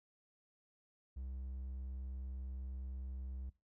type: tone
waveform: triangle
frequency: 64.9 Hz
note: C2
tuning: 13 cents flat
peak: -40 dBFS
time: 1.16-3.5 s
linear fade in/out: 10 ms
effects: noise-tail reverb RT60 0.3 s tail -21 dB re dry